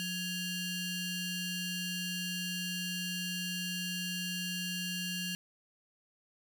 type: ring-modulated tone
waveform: sawtooth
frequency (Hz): 1490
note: F#6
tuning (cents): +12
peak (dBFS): -28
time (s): 0-5.35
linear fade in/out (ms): 0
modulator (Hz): 1310
effects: none